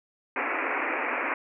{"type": "band-pass noise", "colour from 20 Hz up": "white", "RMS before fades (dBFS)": -29, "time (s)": [0.36, 1.34], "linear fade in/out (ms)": 2, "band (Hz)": [250, 2500], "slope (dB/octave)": 96, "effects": []}